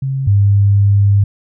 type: tone pair in turn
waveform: sine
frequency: 134.7 / 100.56 Hz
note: C#3 / G2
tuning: -49 / +45 cents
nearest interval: perfect fourth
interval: 506 cents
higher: first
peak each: -15 / -7 dBFS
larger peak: second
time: 0.02-0.27 / 0.27-1.24 s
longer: second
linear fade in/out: 5 ms
effects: none